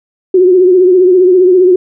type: tone with vibrato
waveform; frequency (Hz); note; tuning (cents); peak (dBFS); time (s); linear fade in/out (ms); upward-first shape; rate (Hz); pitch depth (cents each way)
sine; 366.1; F#4; -18; -3; 0.34-1.76; 5; triangle; 15; 75
effects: none